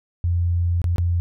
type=tone with dropouts; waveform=sine; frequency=86.6 Hz; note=F2; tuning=14 cents flat; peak=-17 dBFS; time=0.24-1.2 s; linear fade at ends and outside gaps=0 ms; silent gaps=0.817-0.842 / 0.96-0.982 s; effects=none